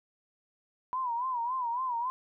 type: tone with vibrato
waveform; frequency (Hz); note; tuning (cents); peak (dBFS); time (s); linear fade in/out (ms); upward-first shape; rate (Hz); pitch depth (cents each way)
sine; 985; B5; -5; -29; 0.93-2.1; 0; sine; 3.6; 110
effects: none